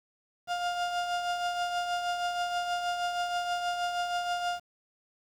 35% pulse tone with tremolo, 705 Hz, F5, 16 cents sharp, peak -25 dBFS, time 0.47-4.6 s, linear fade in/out 50 ms, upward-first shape triangle, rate 6.3 Hz, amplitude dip 50%, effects low-pass 6000 Hz 12 dB/octave + 9-bit

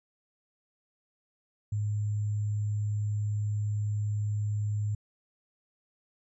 sine tone with sample-and-hold, 104.7 Hz, G#2, 15 cents sharp, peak -27 dBFS, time 1.72-4.95 s, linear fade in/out 5 ms, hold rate 7350 Hz, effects resampled to 22050 Hz

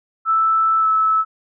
sine tone with pitch glide, 1318.5 to 1304.1 Hz, E6 to E6, 0 to -19 cents, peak -13 dBFS, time 0.25-1.25 s, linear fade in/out 50 ms, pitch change -19 cents, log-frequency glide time 0.79-0.87 s, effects none

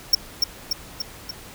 square tone with echo, 5500 Hz, F8, 27 cents flat, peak -11 dBFS, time 0.13-0.15 s, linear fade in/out 5 ms, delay 290 ms, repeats 4, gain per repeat -4 dB, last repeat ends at 1.31 s, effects pink hiss -42 dBFS RMS until 1.54 s

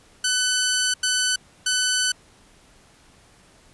10% pulse tone bursts at uneven times, 1503 Hz, F#6, 27 cents sharp, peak -11 dBFS, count 3, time 0.24-0.94 / 1.03-1.36 / 1.66-2.12 s, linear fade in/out 5 ms, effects pink hiss -54 dBFS RMS until 3.73 s + resampled to 24000 Hz

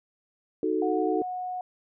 sine chord, D# diminished, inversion none, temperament equal, 311.1 / 370 / 440 Hz, D#4 / F#4 / A4, 0 / 0 / 0 cents, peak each -28 dBFS, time 0.63-1.22 s, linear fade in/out 2 ms
sine tone, 731 Hz, F#5, 21 cents flat, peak -30 dBFS, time 0.82-1.61 s, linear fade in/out 2 ms
effects none

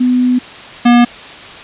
sine / square tone pair in turn, 250 / 240.4 Hz, B3 / B3, +21 / -46 cents, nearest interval minor second, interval 67 cents, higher first, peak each -8 / -5 dBFS, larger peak second, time 0-0.39 / 0.85-1.05 s, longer first, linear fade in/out 10 ms, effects white hiss -31 dBFS RMS until 1.63 s + resampled to 8000 Hz

